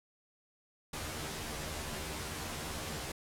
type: noise with comb filter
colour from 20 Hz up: pink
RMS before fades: -40 dBFS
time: 0.93-3.12 s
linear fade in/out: 5 ms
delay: 13 ms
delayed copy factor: +1
effects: low-pass 12000 Hz 12 dB/octave